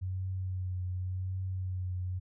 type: tone with vibrato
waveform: sine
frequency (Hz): 92.5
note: F#2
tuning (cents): 0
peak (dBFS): -32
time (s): 0.01-2.2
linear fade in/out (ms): 20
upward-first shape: triangle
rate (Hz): 0.89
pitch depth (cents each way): 31
effects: none